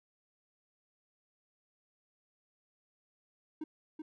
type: tone with echo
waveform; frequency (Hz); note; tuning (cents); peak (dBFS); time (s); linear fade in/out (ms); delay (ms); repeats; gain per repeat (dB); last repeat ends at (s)
triangle; 311.1; D#4; 0; -34; 3.61-3.64; 5; 380; 1; -4; 4.02
effects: none